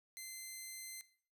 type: tone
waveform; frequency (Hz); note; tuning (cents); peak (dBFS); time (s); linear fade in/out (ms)
10% pulse; 2068; C7; -21; -37; 0.17-1.01; 0
effects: noise-tail reverb RT60 0.5 s tail -17 dB re dry